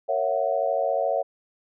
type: chord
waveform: sine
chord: F# dominant seventh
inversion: first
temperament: just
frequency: 462.5 / 555 / 666 / 740 Hz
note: A#4 / C#5 / E5 / F#5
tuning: -14 / +2 / +18 / 0 cents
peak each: -31 / -25 / -26 / -28 dBFS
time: 0.08-1.23 s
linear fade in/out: 20 ms
effects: none